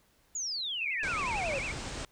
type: exponential sweep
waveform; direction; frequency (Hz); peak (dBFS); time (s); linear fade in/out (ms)
sine; down; 7040 to 516; -32; 0.35-1.59; 5
type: tone with vibrato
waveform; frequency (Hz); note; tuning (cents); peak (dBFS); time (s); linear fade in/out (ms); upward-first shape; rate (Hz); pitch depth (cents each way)
sine; 2405; D7; +41; -34; 0.81-1.72; 5; triangle; 11; 220
type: low-pass noise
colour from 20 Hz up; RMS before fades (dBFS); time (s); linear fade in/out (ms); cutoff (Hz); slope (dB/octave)
pink; -39; 1.03-2.05; 2; 8900; 96
effects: pink hiss -67 dBFS RMS until 2.11 s